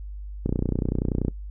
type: click train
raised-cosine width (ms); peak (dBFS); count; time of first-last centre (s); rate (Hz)
3; -11; 26; 0.46-1.282; 30.4
effects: noise-tail reverb RT60 0.1 s tail -21 dB re dry + added 50 Hz sine -33 dBFS peak until 1.5 s